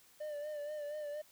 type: tone with vibrato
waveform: triangle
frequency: 595 Hz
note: D5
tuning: 22 cents sharp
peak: -37 dBFS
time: 0.2-1.22 s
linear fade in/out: 10 ms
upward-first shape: sine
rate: 4.2 Hz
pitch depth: 45 cents each way
effects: white hiss -64 dBFS RMS until 1.31 s